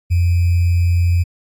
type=tone with sample-and-hold; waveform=sine; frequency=86.9 Hz; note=F2; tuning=8 cents flat; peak=-11 dBFS; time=0.1-1.24 s; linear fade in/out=20 ms; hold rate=2450 Hz; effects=AAC 64 kbps